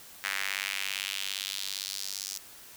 square tone with high-pass filter sweep, 48.77 Hz, G1, 8 cents flat, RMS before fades -35 dBFS, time 0.24-2.38 s, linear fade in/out 0 ms, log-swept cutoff 1800 to 5700 Hz, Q 2.1, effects white hiss -50 dBFS RMS until 2.76 s

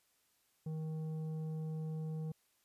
sine tone with tanh clipping, 157.6 Hz, D#3, 23 cents sharp, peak -39 dBFS, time 0.66-2.32 s, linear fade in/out 5 ms, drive 8 dB, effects white hiss -75 dBFS RMS until 2.64 s + resampled to 32000 Hz

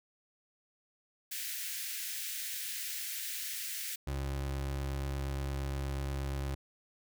white high-pass noise, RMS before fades -39 dBFS, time 1.31-3.96 s, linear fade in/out 10 ms, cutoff 1600 Hz, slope 48 dB/octave
30% pulse tone, 68.5 Hz, C#2, 20 cents flat, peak -31 dBFS, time 4.07-6.55 s, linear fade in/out 5 ms
effects none

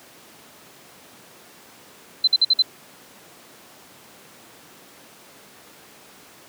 sine tone bursts, 4067 Hz, C8, 50 cents flat, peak -12 dBFS, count 5, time 2.24-2.623 s, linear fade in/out 5 ms, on 35 ms, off 52 ms, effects pink hiss -47 dBFS RMS until 6.48 s + high-pass 200 Hz 12 dB/octave

